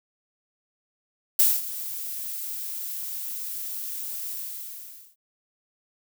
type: noise with ADSR envelope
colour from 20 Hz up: violet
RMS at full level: -17 dBFS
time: 1.39-5.16 s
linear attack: 4 ms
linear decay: 220 ms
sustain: -16 dB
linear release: 850 ms
effects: none